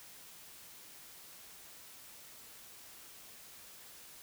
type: silence
effects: white hiss -54 dBFS RMS until 4.22 s